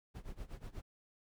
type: noise with tremolo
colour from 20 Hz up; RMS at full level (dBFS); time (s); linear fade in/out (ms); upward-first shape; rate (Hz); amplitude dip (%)
brown; -44; 0.14-0.82; 20; sine; 8.2; 90
effects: none